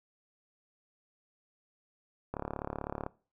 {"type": "click train", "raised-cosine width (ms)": 1, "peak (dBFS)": -21, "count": 27, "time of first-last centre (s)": [2.34, 3.064], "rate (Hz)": 35.9, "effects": ["noise-tail reverb RT60 0.4 s tail -22 dB re dry"]}